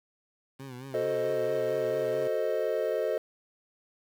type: tone with vibrato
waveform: 20% pulse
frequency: 130 Hz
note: C3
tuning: 11 cents flat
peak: -36 dBFS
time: 0.59-2.28 s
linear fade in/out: 10 ms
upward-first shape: sine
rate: 4.5 Hz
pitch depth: 95 cents each way
type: chord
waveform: triangle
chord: F# diminished seventh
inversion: none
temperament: equal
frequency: 370 / 440 / 523.3 / 622.3 Hz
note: F#4 / A4 / C5 / Eb5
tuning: 0 / 0 / 0 / 0 cents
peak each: -34 / -29 / -30 / -29 dBFS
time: 0.94-3.18 s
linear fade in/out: 2 ms
effects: 9-bit